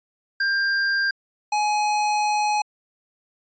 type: tone pair in turn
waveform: square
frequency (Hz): 1592 / 840.2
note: G6 / G#5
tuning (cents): +26 / +20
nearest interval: major seventh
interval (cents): 1106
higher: first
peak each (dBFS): -20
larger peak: neither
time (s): 0.4-1.11 / 1.52-2.62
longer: second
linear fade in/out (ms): 5
effects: resampled to 16000 Hz